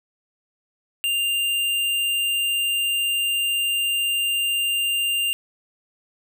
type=tone with hard clipping; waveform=sine; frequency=2794 Hz; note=F7; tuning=in tune; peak=-21 dBFS; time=1.04-5.33 s; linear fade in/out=0 ms; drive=17 dB; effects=none

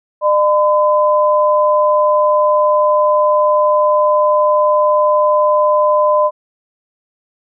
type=tone pair together; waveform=sine; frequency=603.3 / 1014 Hz; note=D5 / B5; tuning=+46 / +45 cents; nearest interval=major sixth; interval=899 cents; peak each=-11 / -13 dBFS; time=0.21-6.31 s; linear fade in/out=50 ms; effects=none

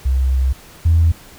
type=tone pair in turn; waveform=sine; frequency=65.41 / 82.41 Hz; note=C2 / E2; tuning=0 / 0 cents; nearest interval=major third; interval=400 cents; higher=second; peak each=-12 / -8 dBFS; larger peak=second; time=0.05-0.53 / 0.85-1.12 s; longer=first; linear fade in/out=10 ms; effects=tanh soft clip ceiling -5 dBFS + pink hiss -42 dBFS RMS until 1.38 s

